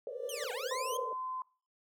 pink band-pass noise, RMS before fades -40 dBFS, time 0.07-1.13 s, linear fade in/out 2 ms, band 460 to 550 Hz, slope 96 dB/octave
25% pulse tone with exponential growth, 587.3 Hz, D5, in tune, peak -36 dBFS, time 0.08-0.44 s, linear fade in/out 0 ms, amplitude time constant 77 ms
15% pulse linear two-way sweep, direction down then up, 3261 to 704 to 3261 Hz, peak -33 dBFS, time 0.29-0.97 s, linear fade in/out 2 ms, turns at 0.52 s
sine tone, 1028 Hz, C6, 31 cents flat, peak -36 dBFS, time 0.71-1.42 s, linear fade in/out 2 ms
effects noise-tail reverb RT60 0.4 s tail -21 dB re dry

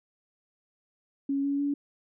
sine tone with pitch steps, 277.2 / 281.1 / 285 Hz, C#4 / C#4 / C#4, 0 / +24 / +48 cents, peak -25 dBFS, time 1.29-1.74 s, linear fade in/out 5 ms, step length 150 ms, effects none

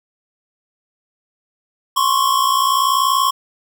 square tone pair together, 1049 / 1109.4 Hz, C6 / C#6, +4 / +1 cents, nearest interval minor second, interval 97 cents, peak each -17 dBFS, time 1.96-3.31 s, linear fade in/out 10 ms, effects none

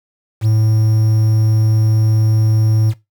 triangle tone with quantisation, 109.4 Hz, A2, 9 cents flat, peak -8 dBFS, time 0.41-2.94 s, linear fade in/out 50 ms, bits 6, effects noise-tail reverb RT60 0.2 s tail -18 dB re dry

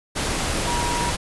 sine tone in noise, 957 Hz, A#5, 45 cents sharp, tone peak -25 dBFS, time 0.66-1.11 s, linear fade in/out 20 ms, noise pink, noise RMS -24 dBFS, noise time 0.15-1.17 s, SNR -4 dB, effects resampled to 24000 Hz

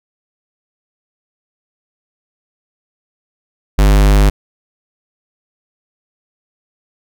square tone, 50.3 Hz, G1, 45 cents sharp, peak -7 dBFS, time 3.78-4.3 s, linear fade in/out 10 ms, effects none

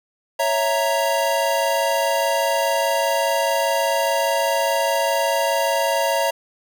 square chord, A# diminished, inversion first, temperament equal, 554.4 / 659.3 / 932.3 Hz, C#5 / E5 / A#5, 0 / 0 / 0 cents, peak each -23 dBFS, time 0.39-6.31 s, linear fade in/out 10 ms, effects none

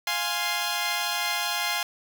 10% pulse chord, F minor, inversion none, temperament equal, 698.5 / 830.6 / 1046.5 Hz, F5 / Ab5 / C6, 0 / 0 / 0 cents, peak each -22 / -21 / -22 dBFS, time 0.07-1.83 s, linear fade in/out 2 ms, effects none

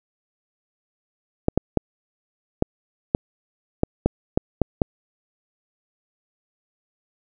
clicks, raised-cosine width 2 ms, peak -3 dBFS, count 10, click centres 1.484 / 1.576 / 1.773 / 2.624 / 3.149 / 3.834 / 4.06 / 4.375 / 4.617 / 4.818 s, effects none

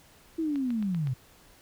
sine linear sweep, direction down, 332.6 to 120.3 Hz, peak -26 dBFS, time 0.38-1.14 s, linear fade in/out 10 ms
clicks, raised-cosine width 0.3 ms, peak -29 dBFS, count 5, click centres 0.558 / 0.705 / 0.826 / 0.947 / 1.072 s
effects pink hiss -57 dBFS RMS until 1.61 s

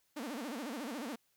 sawtooth tone with vibrato, 261.6 Hz, C4, in tune, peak -35 dBFS, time 0.16-1.16 s, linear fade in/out 10 ms, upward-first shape sine, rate 14 Hz, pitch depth 280 cents each way, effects white hiss -75 dBFS RMS until 1.36 s

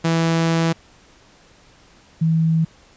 sawtooth / sine tone pair in turn, 164.81 / 161.89 Hz, E3 / E3, 0 / -31 cents, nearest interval unison, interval 31 cents, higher first, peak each -12 / -14 dBFS, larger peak first, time 0.04-0.73 / 2.21-2.65 s, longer first, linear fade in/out 10 ms, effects pink hiss -51 dBFS RMS until 2.96 s + resampled to 16000 Hz

